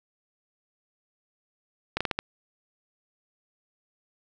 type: slowing click train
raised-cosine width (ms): 0.3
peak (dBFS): -10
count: 5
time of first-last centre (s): 1.97-2.19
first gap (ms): 36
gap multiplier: 1.29
effects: none